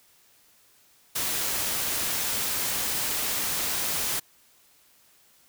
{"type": "noise", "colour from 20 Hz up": "white", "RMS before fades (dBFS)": -28, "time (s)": [1.15, 4.2], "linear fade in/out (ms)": 10, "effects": ["white hiss -60 dBFS RMS until 5.48 s"]}